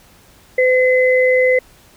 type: tone pair together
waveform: sine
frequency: 509 / 2036 Hz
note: C5 / C7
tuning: -48 / -48 cents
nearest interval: 2 octaves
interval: 2400 cents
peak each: -11 / -16 dBFS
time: 0.58-1.59 s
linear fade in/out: 5 ms
effects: pink hiss -48 dBFS RMS until 1.96 s